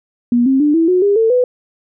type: tone with pitch steps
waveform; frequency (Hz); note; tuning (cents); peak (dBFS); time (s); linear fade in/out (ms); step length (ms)
sine; 240.4 / 266.7 / 296 / 328.4 / 364.4 / 404.3 / 448.6 / 497.8; B3 / C4 / D4 / E4 / F#4 / G#4 / A4 / B4; -46 / +33 / +14 / -6 / -26 / -46 / +34 / +14; -9; 0.32-1.44; 2; 140
effects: none